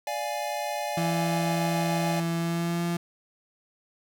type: chord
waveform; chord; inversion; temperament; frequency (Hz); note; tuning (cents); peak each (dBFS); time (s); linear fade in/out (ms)
square; D diminished; none; equal; 587.3 / 698.5 / 830.6; D5 / F5 / Ab5; 0 / 0 / 0; -34 / -35 / -33; 0.07-2.2; 2
type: tone with pitch glide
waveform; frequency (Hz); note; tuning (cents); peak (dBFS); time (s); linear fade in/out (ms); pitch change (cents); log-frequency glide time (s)
35% pulse; 167.5 to 171.42; E3 to F3; +28 to -32; -24; 0.97-2.97; 5; +40; 2.38-2.85
effects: none